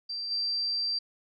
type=tone with level steps; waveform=sine; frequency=4699 Hz; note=D8; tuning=in tune; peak=-32 / -27 dBFS; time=0.09-0.99 s; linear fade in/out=10 ms; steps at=0.3 s; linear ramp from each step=20 ms; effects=none